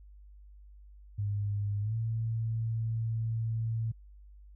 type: tone with pitch glide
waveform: sine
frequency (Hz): 102.3 to 112.86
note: G#2 to A2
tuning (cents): -26 to +44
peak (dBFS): -29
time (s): 1.18-3.92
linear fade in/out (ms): 10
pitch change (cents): +170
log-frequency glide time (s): 1.81-1.95
effects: added 50 Hz sine -50 dBFS peak until 4.55 s